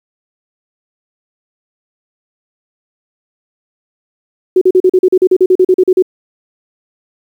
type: tone bursts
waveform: sine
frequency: 369.9 Hz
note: F#4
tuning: in tune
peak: -4 dBFS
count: 16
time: 4.56-6.024 s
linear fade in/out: 5 ms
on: 54 ms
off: 40 ms
effects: 7-bit